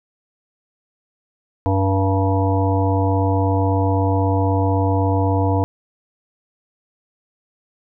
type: harmonic tone with a mistuned harmonic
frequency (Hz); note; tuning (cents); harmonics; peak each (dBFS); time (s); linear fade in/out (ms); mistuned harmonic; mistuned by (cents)
96.2; G2; -32; 1 / 3 / 5 / 7 / 9 / 10; -17 / -22 / -24 / -25 / -27 / -27; 1.66-5.64; 0; 7; +28
effects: none